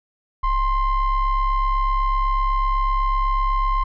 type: ring-modulated tone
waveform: triangle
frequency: 511 Hz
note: C5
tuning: 41 cents flat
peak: -12 dBFS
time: 0.43-3.84 s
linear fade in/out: 10 ms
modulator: 545 Hz
effects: resampled to 11025 Hz